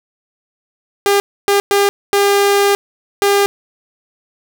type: tone bursts at uneven times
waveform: sawtooth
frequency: 402.1 Hz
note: G4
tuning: 44 cents sharp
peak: -6 dBFS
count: 5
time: 1.06-1.2 / 1.48-1.6 / 1.71-1.89 / 2.13-2.75 / 3.22-3.46 s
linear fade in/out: 0 ms
effects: none